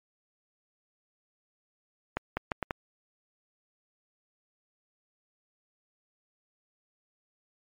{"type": "accelerating click train", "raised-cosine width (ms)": 0.5, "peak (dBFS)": -14, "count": 5, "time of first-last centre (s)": [2.17, 2.709], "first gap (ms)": 200, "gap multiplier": 0.74, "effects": ["MP3 64 kbps"]}